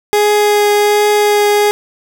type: tone with vibrato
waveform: 30% pulse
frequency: 415.3 Hz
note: G#4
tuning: in tune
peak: -6 dBFS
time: 0.13-1.71 s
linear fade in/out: 0 ms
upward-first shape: triangle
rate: 1.3 Hz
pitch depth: 10 cents each way
effects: none